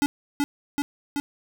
square tone with echo, 287 Hz, D4, 40 cents flat, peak -19 dBFS, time 0.02-0.06 s, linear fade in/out 0 ms, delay 380 ms, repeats 3, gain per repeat -2 dB, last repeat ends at 1.2 s, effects none

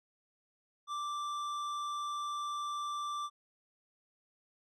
triangle tone with tanh clipping, 1174.7 Hz, D6, in tune, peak -37 dBFS, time 0.87-3.3 s, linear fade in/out 50 ms, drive 16 dB, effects none

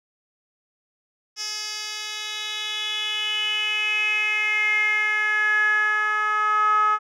10% pulse tone with band-pass filter sweep, 424.7 Hz, G#4, 39 cents sharp, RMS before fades -23 dBFS, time 1.36-6.99 s, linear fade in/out 50 ms, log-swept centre 5100 to 1200 Hz, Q 6.6, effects none

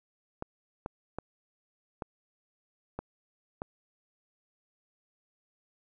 clicks, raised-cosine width 1 ms, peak -21 dBFS, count 6, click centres 0.424 / 0.861 / 1.186 / 2.022 / 2.99 / 3.619 s, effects none

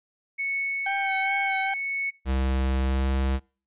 sine tone with tremolo, 2211 Hz, C#7, 5 cents flat, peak -24 dBFS, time 0.38-2.11 s, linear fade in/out 20 ms, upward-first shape triangle, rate 1.3 Hz, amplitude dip 35%
30% pulse tone with vibrato, 780 Hz, G5, 9 cents flat, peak -23 dBFS, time 0.86-1.74 s, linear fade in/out 5 ms, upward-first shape sine, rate 2.4 Hz, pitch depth 21 cents each way
square tone with pitch glide, 65.8 to 66.53 Hz, C2 to C2, +10 to +29 cents, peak -23 dBFS, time 2.25-3.4 s, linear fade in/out 50 ms, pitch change +19 cents, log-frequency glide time 2.81-3.08 s
effects noise-tail reverb RT60 0.4 s tail -25 dB re dry + resampled to 8000 Hz

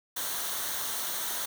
white noise with comb filter, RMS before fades -33 dBFS, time 0.16-1.46 s, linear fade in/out 10 ms, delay 0.4 ms, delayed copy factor -0.55, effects none

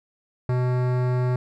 sine tone with hard clipping, 125.3 Hz, B2, 25 cents sharp, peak -22 dBFS, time 0.49-1.36 s, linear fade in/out 2 ms, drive 18 dB, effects none

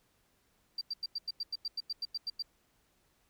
sine tone bursts, 4699 Hz, D8, in tune, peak -32 dBFS, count 14, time 0.78-2.424 s, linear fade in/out 5 ms, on 32 ms, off 92 ms, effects tanh soft clip ceiling -28 dBFS + pink hiss -72 dBFS RMS until 3.29 s

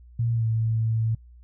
sine tone with pitch glide, 116.54 to 112.25 Hz, A#2 to A2, 0 to +35 cents, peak -21 dBFS, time 0.19-1.15 s, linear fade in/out 5 ms, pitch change -65 cents, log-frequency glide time 0.33-0.45 s, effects noise-tail reverb RT60 0.1 s tail -25 dB re dry + added 60 Hz sine -46 dBFS peak until 1.43 s

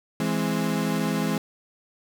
35% pulse chord, E augmented, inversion none, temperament equal, 164.81 / 207.7 / 261.6 Hz, E3 / G#3 / B#3, 0 / 0 / 0 cents, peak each -26 / -25 / -27 dBFS, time 0.2-1.38 s, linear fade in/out 2 ms, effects none

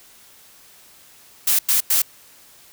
blue noise bursts, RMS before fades -17 dBFS, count 3, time 1.47-2.02 s, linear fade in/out 5 ms, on 120 ms, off 95 ms, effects white hiss -49 dBFS RMS until 2.72 s

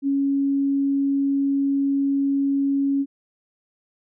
sine tone, 277.2 Hz, C#4, in tune, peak -18 dBFS, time 0.02-3.06 s, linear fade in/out 50 ms, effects none

